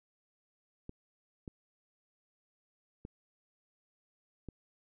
clicks, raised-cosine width 3 ms, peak -30 dBFS, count 4, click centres 0.894 / 1.478 / 3.051 / 4.487 s, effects none

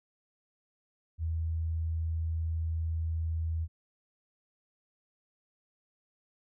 sine tone, 81.3 Hz, E2, 23 cents flat, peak -29 dBFS, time 1.18-3.68 s, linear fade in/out 50 ms, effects none

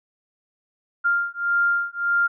sine beating tone pair, 1396.9 / 1398.6 Hz, F6 / F6, 0 / +2 cents, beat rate 1.7 Hz, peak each -22 / -22 dBFS, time 1.04-2.28 s, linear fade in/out 20 ms, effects none

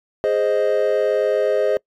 triangle chord, Ab major, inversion none, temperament equal, 415.3 / 523.3 / 622.3 Hz, Ab4 / C5 / Eb5, 0 / 0 / 0 cents, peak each -18 dBFS, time 0.24-1.77 s, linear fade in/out 0 ms, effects noise-tail reverb RT60 0.1 s tail -25 dB re dry + tanh soft clip ceiling -5 dBFS

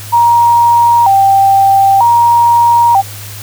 sine tone with vibrato, 860 Hz, A5, 40 cents flat, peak -4 dBFS, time 0.12-3.02 s, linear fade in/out 20 ms, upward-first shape square, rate 0.53 Hz, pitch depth 160 cents each way, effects added 103 Hz sine -27 dBFS peak until 3.42 s + white hiss -29 dBFS RMS until 3.42 s

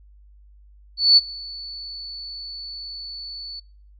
sine tone with ADSR envelope, 4461 Hz, C#8, 10 cents sharp, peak -8 dBFS, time 0.97-3.6 s, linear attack 200 ms, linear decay 29 ms, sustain -24 dB, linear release 9 ms, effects noise-tail reverb RT60 0.5 s tail -26 dB re dry + added 50 Hz sine -47 dBFS peak until 3.99 s

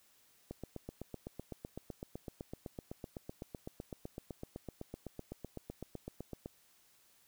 click train, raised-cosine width 2 ms, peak -29 dBFS, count 48, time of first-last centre 0.51-6.459 s, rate 7.9 Hz, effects white hiss -68 dBFS RMS until 7.27 s

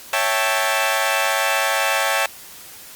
15% pulse chord, A dominant seventh, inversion first, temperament equal, 554.4 / 659.3 / 784 / 880 Hz, C#5 / E5 / G5 / A5, 0 / 0 / 0 / 0 cents, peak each -17 dBFS, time 0.13-2.26 s, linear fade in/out 2 ms, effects white hiss -40 dBFS RMS until 2.95 s + Opus 48 kbps

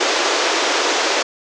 pink band-pass noise, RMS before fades -18 dBFS, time 0-1.23 s, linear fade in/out 10 ms, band 320 to 6800 Hz, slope 48 dB/octave, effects none

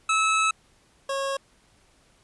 25% pulse tone pair in turn, 1300 / 546.6 Hz, E6 / C#5, -24 / -24 cents, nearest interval octave + minor third, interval 1500 cents, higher first, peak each -16 / -22 dBFS, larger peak first, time 0.09-0.51 / 1.09-1.37 s, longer first, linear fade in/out 5 ms, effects pink hiss -61 dBFS RMS until 2.23 s + resampled to 24000 Hz

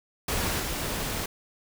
pink noise with level steps, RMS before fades -28 / -31 dBFS, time 0.28-1.26 s, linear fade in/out 5 ms, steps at 0.59 s, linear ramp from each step 20 ms, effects none

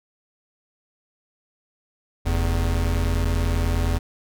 square tone pair together, 44.5 / 84 Hz, F1 / E2, +33 / +33 cents, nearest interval major seventh, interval 1100 cents, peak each -23 dBFS, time 2.25-3.99 s, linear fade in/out 20 ms, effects none

